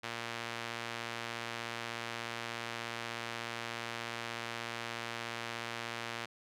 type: tone with band-pass filter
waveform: sawtooth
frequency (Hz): 116.7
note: A#2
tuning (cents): +2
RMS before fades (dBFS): -41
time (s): 0.03-6.26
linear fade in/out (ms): 10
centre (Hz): 2400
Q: 0.75
effects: none